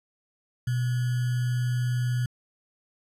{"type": "tone with sample-and-hold", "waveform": "sine", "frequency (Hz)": 123.47, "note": "B2", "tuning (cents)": 0, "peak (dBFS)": -23, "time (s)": [0.67, 2.26], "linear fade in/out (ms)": 5, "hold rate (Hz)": 1575, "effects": ["resampled to 32000 Hz"]}